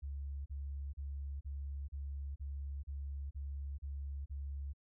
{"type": "tone bursts", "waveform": "sine", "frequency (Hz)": 69.9, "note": "C#2", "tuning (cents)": 15, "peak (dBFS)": -39, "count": 10, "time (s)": [0.02, 4.735], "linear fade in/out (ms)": 20, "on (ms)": 440, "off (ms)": 35, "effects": []}